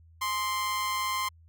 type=tone with amplitude modulation; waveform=sawtooth; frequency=1046.5 Hz; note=C6; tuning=in tune; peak=-22 dBFS; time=0.21-1.29 s; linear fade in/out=10 ms; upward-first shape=sine; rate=203 Hz; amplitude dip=45%; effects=added 82 Hz sine -53 dBFS peak until 1.48 s